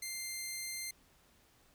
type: tone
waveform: 10% pulse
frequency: 2093 Hz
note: C7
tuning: in tune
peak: -30 dBFS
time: 0.02-0.91 s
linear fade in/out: 5 ms
effects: pink hiss -67 dBFS RMS until 1.74 s